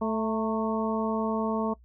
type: harmonic tone with a mistuned harmonic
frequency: 220 Hz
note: A3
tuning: in tune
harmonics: 1 / 2 / 3 / 4 / 5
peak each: -28 / -31 / -33 / -34 / -35 dBFS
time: 0.01-1.74 s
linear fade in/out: 10 ms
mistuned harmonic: 4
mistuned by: +49 cents
effects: noise-tail reverb RT60 0.1 s tail -22 dB re dry + added 60 Hz sine -52 dBFS peak until 1.84 s